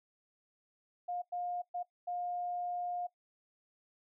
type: tone bursts at uneven times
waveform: sine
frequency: 710 Hz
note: F5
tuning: 28 cents sharp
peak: -35 dBFS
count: 4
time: 1.08-1.22 / 1.32-1.62 / 1.74-1.83 / 2.07-3.07 s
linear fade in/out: 10 ms
effects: noise-tail reverb RT60 0.1 s tail -17 dB re dry